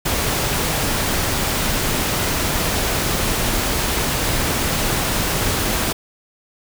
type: noise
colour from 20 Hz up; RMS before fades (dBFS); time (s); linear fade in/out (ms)
pink; -20; 0.05-5.93; 10
effects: none